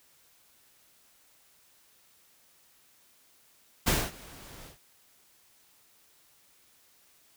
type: noise with ADSR envelope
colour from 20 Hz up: pink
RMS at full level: -24 dBFS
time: 3.86-4.78 s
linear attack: 18 ms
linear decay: 230 ms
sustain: -24 dB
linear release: 120 ms
effects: white hiss -63 dBFS RMS until 7.36 s